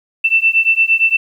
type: beating tone pair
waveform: sine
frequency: 2667 / 2675.7 Hz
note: E7 / E7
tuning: +20 / +25 cents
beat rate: 8.7 Hz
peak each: -13 dBFS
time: 0.24-1.17 s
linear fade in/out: 10 ms
effects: 8-bit